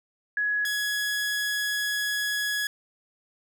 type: tone pair in turn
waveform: sine / sawtooth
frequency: 1679 / 1679 Hz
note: G#6 / G#6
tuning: +18 / +18 cents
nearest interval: unison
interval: 0 cents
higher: neither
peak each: -23 / -22 dBFS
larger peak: second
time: 0.37-0.65 / 0.65-2.67 s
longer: second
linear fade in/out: 2 ms
effects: none